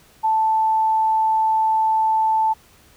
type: tone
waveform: sine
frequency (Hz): 880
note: A5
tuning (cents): 0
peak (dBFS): -15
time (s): 0.23-2.54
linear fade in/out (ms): 20
effects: pink hiss -52 dBFS RMS until 2.96 s